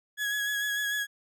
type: tone with vibrato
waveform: 35% pulse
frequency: 1674 Hz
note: G#6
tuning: 13 cents sharp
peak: -26 dBFS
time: 0.17-1.07 s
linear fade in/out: 50 ms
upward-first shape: sine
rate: 6.7 Hz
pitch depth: 25 cents each way
effects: none